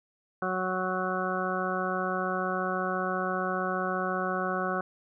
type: harmonic tone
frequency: 185.2 Hz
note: F#3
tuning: 2 cents sharp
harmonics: 1 / 2 / 3 / 4 / 6 / 7 / 8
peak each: -35 / -35 / -35 / -35 / -35 / -35 / -35 dBFS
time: 0.42-4.81 s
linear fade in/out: 2 ms
effects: none